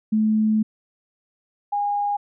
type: tone pair in turn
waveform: sine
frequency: 216.5 / 817.4 Hz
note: A3 / G#5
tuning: -28 / -28 cents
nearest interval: octave + major seventh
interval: 2300 cents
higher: second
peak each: -16 / -20 dBFS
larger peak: first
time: 0.12-0.63 / 1.72-2.17 s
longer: first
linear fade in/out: 10 ms
effects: none